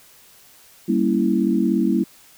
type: chord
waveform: sine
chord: G diminished seventh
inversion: none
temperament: equal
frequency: 196 / 233.1 / 277.2 / 329.6 Hz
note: G3 / Bb3 / Db4 / Fb4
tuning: 0 / 0 / 0 / 0 cents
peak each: -21 / -21 / -24 / -21 dBFS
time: 0.88-2.04 s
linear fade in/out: 10 ms
effects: white hiss -50 dBFS RMS until 2.37 s